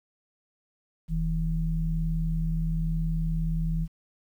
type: tone pair together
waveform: sine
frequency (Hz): 40.42 / 161.7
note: E1 / E3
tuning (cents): -33 / -33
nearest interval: 2 octaves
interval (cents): 2400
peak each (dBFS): -27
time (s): 1.08-3.88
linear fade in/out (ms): 50
effects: 10-bit